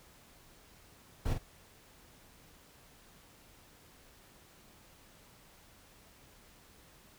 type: noise with echo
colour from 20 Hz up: brown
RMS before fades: -31 dBFS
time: 1.25-1.34 s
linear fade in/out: 10 ms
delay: 44 ms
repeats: 1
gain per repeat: -5 dB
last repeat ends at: 1.384 s
effects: pink hiss -60 dBFS RMS until 7.18 s